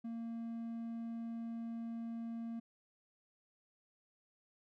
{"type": "tone", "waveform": "triangle", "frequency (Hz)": 230.1, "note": "A#3", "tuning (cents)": -22, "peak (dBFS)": -38, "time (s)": [0.04, 2.6], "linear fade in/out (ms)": 10, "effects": []}